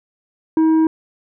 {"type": "tone with tanh clipping", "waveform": "triangle", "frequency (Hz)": 319.1, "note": "D#4", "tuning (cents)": 44, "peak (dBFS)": -12, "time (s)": [0.57, 0.87], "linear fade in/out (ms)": 2, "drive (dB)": 10, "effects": []}